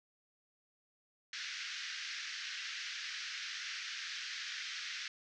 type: band-pass noise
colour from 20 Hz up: pink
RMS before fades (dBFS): -43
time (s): 1.33-5.08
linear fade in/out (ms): 2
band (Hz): 1500 to 6000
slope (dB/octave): 48
effects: none